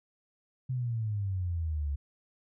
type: exponential sweep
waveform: sine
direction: down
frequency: 130.81 to 69.3 Hz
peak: -29 dBFS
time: 0.69-1.96 s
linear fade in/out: 10 ms
effects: none